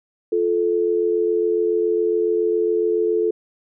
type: tone pair together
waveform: sine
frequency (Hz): 349.2 / 436.4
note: F4 / A4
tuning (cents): 0 / -14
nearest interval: major third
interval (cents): 386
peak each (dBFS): -21 / -18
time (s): 0.32-3.31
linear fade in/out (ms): 5
effects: none